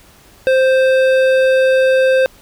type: tone with hard clipping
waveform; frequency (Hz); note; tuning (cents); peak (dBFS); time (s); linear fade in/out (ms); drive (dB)
sine; 523.3; C5; 0; -11; 0.47-2.26; 0; 12
effects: pink hiss -46 dBFS RMS until 2.41 s